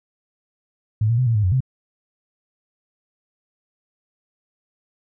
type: tone with pitch steps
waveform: sine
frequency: 107.9 / 116.7 / 127.4 / 115.3 / 105.4 / 91.5 / 130.4 Hz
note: A2 / A#2 / C3 / A#2 / G#2 / F#2 / C3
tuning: -33 / +2 / -46 / -19 / +26 / -19 / -5 cents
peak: -15 dBFS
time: 1.01-1.605 s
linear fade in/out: 5 ms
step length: 85 ms
effects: none